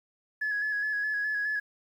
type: tone with vibrato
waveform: sine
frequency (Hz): 1692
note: G#6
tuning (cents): +32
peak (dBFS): -26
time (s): 0.41-1.6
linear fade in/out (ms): 10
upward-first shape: square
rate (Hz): 4.8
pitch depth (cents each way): 26
effects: tanh soft clip ceiling -23 dBFS + 10-bit